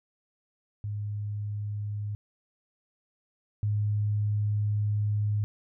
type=tone pair in turn; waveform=sine; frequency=103.83 / 104.49 Hz; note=G#2 / G#2; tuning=0 / +11 cents; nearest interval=unison; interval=11 cents; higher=second; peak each=-30 / -24 dBFS; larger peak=second; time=0.84-2.15 / 3.63-5.44 s; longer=second; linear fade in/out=0 ms; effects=none